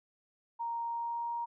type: tone with pitch glide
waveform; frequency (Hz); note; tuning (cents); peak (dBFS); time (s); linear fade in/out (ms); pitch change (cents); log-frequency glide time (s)
sine; 932.3 to 939.9; A#5 to A#5; 0 to +14; -33; 0.59-1.46; 20; +14; 0.84-1.33
effects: none